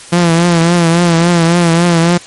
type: tone with vibrato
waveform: sawtooth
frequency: 170 Hz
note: F3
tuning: 46 cents flat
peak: -3 dBFS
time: 0.12-2.18 s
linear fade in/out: 10 ms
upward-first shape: triangle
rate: 3.6 Hz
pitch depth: 69 cents each way
effects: white hiss -33 dBFS RMS until 2.26 s + MP3 48 kbps